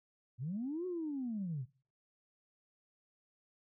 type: linear two-way sweep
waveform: sine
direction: up then down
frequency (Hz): 110 to 372.1 to 116.9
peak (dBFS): -35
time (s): 0.38-1.66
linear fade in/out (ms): 50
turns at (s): 0.86
effects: noise-tail reverb RT60 0.4 s tail -21 dB re dry + tanh soft clip ceiling -31 dBFS